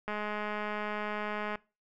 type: click train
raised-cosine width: 0.5 ms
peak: -21 dBFS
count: 311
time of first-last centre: 0.08-1.556 s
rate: 210 Hz
effects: noise-tail reverb RT60 0.3 s tail -22 dB re dry